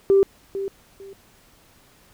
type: tone with echo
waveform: sine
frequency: 392 Hz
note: G4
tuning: in tune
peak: -11 dBFS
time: 0.1-0.23 s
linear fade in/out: 0 ms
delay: 450 ms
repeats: 2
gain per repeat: -13 dB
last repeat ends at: 1.13 s
effects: tanh soft clip ceiling -7 dBFS + pink hiss -55 dBFS RMS until 2.13 s